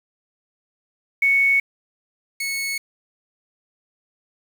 sine / sawtooth tone pair in turn, 2217 / 2202 Hz, C#7 / C#7, 0 / -12 cents, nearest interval unison, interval 12 cents, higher first, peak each -14 / -20 dBFS, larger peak first, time 1.22-1.6 / 2.4-2.78 s, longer neither, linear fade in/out 5 ms, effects 7-bit

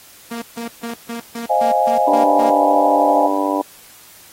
sawtooth tone bursts, 233.1 Hz, A#3, in tune, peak -21 dBFS, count 9, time 0.31-2.5 s, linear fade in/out 5 ms, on 110 ms, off 150 ms
sine chord, F minor seventh, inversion second, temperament equal with one note detuned, 525.1 / 622.3 / 698.5 / 830.6 Hz, C5 / Eb5 / F5 / Ab5, +6 / 0 / 0 / 0 cents, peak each -21 / -19 / -18 / -16 dBFS, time 1.49-3.28 s, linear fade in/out 20 ms
harmonic tone, 98 Hz, G2, in tune, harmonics 3 / 4 / 5 / 6 / 7 / 8 / 9 / 10, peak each -20 / -28 / -28 / -23 / -27 / -25 / -29 / -22 dBFS, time 2.07-3.62 s, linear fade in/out 10 ms
effects white hiss -44 dBFS RMS until 4.32 s + AAC 48 kbps

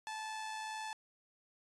sawtooth tone with amplitude modulation, 871 Hz, A5, 18 cents flat, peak -35 dBFS, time 0.07-0.93 s, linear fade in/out 0 ms, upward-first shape sine, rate 102 Hz, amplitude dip 35%, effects resampled to 22050 Hz

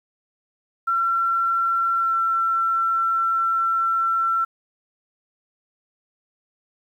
sine tone with pitch glide, 1357 to 1347.6 Hz, E6 to E6, +50 to +38 cents, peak -18 dBFS, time 0.87-4.45 s, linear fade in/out 10 ms, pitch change -12 cents, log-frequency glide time 1.98-2.12 s, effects 9-bit

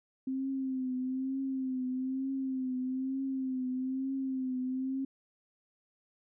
sine tone with vibrato, 261.6 Hz, C4, in tune, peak -31 dBFS, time 0.27-5.05 s, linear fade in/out 5 ms, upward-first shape triangle, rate 1.1 Hz, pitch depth 55 cents each way, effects none

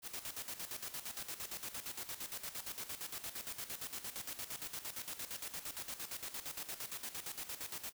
white noise with tremolo, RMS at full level -43 dBFS, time 0.02-7.93 s, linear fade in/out 50 ms, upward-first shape square, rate 8.7 Hz, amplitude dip 70%, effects none

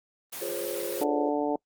white high-pass noise, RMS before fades -37 dBFS, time 0.32-1.04 s, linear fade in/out 10 ms, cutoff 130 Hz, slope 24 dB/octave
sine chord, Db major seventh, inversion first, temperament equal with one note detuned, 349.2 / 415.3 / 511.9 / 554.4 Hz, F4 / Ab4 / C5 / Db5, 0 / 0 / -38 / 0 cents, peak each -36 dBFS, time 0.41-1.3 s, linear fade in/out 10 ms
harmonic tone, 146.83 Hz, D3, in tune, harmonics 2 / 3 / 4 / 5 / 6, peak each -28 / -30 / -31 / -32 / -33 dBFS, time 1.01-1.56 s, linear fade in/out 2 ms
effects noise-tail reverb RT60 0.1 s tail -26 dB re dry + Opus 32 kbps

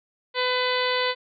harmonic tone, 502 Hz, B4, 28 cents sharp, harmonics 1 / 2 / 3 / 4 / 5 / 6 / 7 / 8 / 9, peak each -26 / -28 / -32 / -29 / -35 / -33 / -32 / -33 / -35 dBFS, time 0.34-1.15 s, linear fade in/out 50 ms, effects none

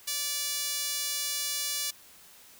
sawtooth tone with high-pass filter, 580 Hz, D5, 22 cents flat, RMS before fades -32 dBFS, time 0.07-1.91 s, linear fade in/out 10 ms, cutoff 4500 Hz, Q 0.85, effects white hiss -54 dBFS RMS until 2.59 s

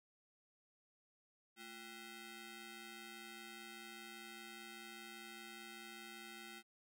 10% pulse ring-modulated tone, 569 Hz, C#5, 45 cents sharp, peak -40 dBFS, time 1.56-6.63 s, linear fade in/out 50 ms, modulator 916 Hz, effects none

